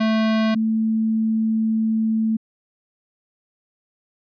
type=tone pair in turn; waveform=square / sine; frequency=220 / 221.3 Hz; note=A3 / A3; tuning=0 / +10 cents; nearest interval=unison; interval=10 cents; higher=second; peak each=-17 dBFS; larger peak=neither; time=0-0.55 / 0.55-2.37 s; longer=second; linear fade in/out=10 ms; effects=resampled to 11025 Hz